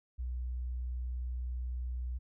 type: tone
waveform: sine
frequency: 61.74 Hz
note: B1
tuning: in tune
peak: -34 dBFS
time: 0.18-2.19 s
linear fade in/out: 20 ms
effects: none